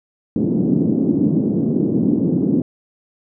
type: band-pass noise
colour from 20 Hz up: pink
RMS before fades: -17 dBFS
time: 0.36-2.62 s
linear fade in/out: 2 ms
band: 180 to 320 Hz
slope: 24 dB/octave
effects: none